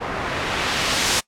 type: noise with low-pass filter sweep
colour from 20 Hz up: white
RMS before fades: -23 dBFS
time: 0-1.21 s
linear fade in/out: 20 ms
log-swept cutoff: 1100 to 7300 Hz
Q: 0.71
effects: noise-tail reverb RT60 0.1 s tail -21 dB re dry